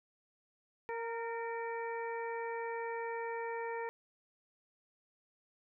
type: harmonic tone with a mistuned harmonic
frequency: 462.4 Hz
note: A#4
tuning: 14 cents flat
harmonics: 1 / 2 / 3 / 4 / 5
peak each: -39 / -41 / -52 / -46 / -50 dBFS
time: 0.89-3.89 s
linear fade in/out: 0 ms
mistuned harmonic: 4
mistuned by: -24 cents
effects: none